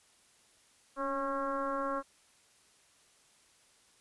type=tone with frequency modulation; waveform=sine; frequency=821 Hz; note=G#5; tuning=20 cents flat; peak=-31 dBFS; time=0.96-2.03 s; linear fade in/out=50 ms; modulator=271 Hz; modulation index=2.1; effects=white hiss -65 dBFS RMS until 4 s + resampled to 24000 Hz